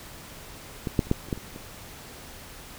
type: clicks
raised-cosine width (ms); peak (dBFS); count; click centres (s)
3; -15 / -7 / -29 / -8 / -29 / -13 / -26 / -26; 8; 0.872 / 0.992 / 1.07 / 1.114 / 1.286 / 1.328 / 1.376 / 1.561
effects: pink hiss -44 dBFS RMS until 2.78 s